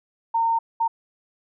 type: tone bursts at uneven times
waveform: sine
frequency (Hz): 915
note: A#5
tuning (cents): -32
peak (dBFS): -18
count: 2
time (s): 0.34-0.59 / 0.8-0.88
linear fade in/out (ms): 10
effects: none